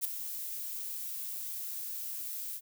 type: noise with ADSR envelope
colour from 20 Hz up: violet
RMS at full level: -29 dBFS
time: 0.01-2.61 s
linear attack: 36 ms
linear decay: 9 ms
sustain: -10 dB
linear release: 56 ms
effects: none